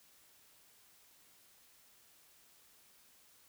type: silence
effects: white hiss -65 dBFS RMS until 3.48 s